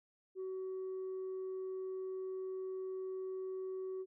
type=tone; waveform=sine; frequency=376.6 Hz; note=F#4; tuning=31 cents sharp; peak=-37 dBFS; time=0.35-4.06 s; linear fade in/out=50 ms; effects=tanh soft clip ceiling -37 dBFS